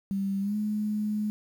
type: tone with pitch glide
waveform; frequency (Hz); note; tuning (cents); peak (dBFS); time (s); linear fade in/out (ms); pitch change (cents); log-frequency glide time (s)
sine; 196 to 211.3; G3 to G#3; 0 to +30; -26; 0.11-1.3; 0; +130; 0.41-0.56
effects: 9-bit